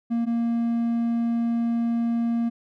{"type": "tone pair in turn", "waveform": "triangle", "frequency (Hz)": [233.1, 233.1], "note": ["A#3", "A#3"], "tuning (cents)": [0, 0], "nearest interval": "unison", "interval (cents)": 0, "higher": "neither", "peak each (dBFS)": -19, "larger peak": "neither", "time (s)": [[0.1, 0.26], [0.26, 2.5]], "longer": "second", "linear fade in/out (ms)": 20, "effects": []}